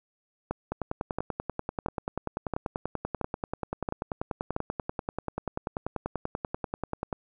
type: two click trains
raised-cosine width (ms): 1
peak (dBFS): -16 / -15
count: 67 / 7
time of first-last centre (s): 0.72-7.128 / 0.51-4.564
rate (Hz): 10.3 / 1.48
effects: none